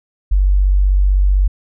sine tone, 47.89 Hz, G1, 40 cents flat, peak -9 dBFS, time 0.31-1.48 s, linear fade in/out 10 ms, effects none

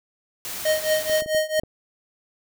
white noise, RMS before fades -32 dBFS, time 0.45-1.21 s, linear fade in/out 0 ms
square tone with tremolo, 622.3 Hz, D#5, in tune, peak -17 dBFS, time 0.65-1.6 s, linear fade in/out 5 ms, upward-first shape triangle, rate 4.5 Hz, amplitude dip 95%
clicks, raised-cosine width 2 ms, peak -24 dBFS, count 6, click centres 1.097 / 1.222 / 1.261 / 1.348 / 1.594 / 1.635 s
effects none

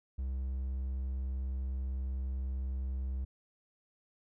triangle tone, 65.41 Hz, C2, in tune, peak -31 dBFS, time 0.18-3.25 s, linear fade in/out 10 ms, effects none

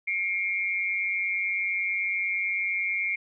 sine tone pair together, 2151 / 2342 Hz, C7 / D7, +47 / -5 cents, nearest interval minor second, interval 148 cents, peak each -27 / -29 dBFS, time 0.07-3.16 s, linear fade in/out 10 ms, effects none

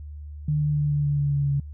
sine tone with pitch steps, 150 / 148.62 / 147.25 / 145.9 / 144.56 / 143.23 / 141.91 / 140.6 Hz, D3 / D3 / D3 / D3 / D3 / D3 / C#3 / C#3, +37 / +21 / +5 / -11 / -27 / -43 / +41 / +25 cents, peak -20 dBFS, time 0.48-1.6 s, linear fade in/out 5 ms, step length 140 ms, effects added 74 Hz sine -35 dBFS peak until 1.73 s

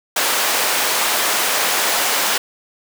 pink high-pass noise, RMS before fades -18 dBFS, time 0.16-2.38 s, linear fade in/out 5 ms, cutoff 640 Hz, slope 12 dB/octave, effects none

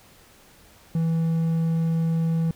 triangle tone, 163.9 Hz, E3, 10 cents flat, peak -18 dBFS, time 0.95-2.51 s, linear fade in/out 2 ms, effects pink hiss -53 dBFS RMS until 2.55 s

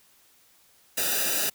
white noise with comb filter, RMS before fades -26 dBFS, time 0.97-1.5 s, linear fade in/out 10 ms, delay 0.92 ms, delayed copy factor -0.95, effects white hiss -60 dBFS RMS until 1.54 s

